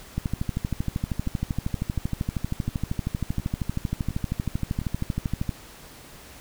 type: two click trains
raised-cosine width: 5 ms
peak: -20 / -13 dBFS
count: 6 / 69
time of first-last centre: 1.27-4.816 / 0.18-5.492 s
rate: 1.41 / 12.8 Hz
effects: pink hiss -46 dBFS RMS until 6.4 s